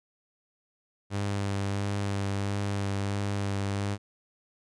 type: tone with vibrato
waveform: sawtooth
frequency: 99.9 Hz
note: G2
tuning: 33 cents sharp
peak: -24 dBFS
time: 1.1-3.98 s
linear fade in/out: 50 ms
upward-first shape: sine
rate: 1.5 Hz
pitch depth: 16 cents each way
effects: resampled to 22050 Hz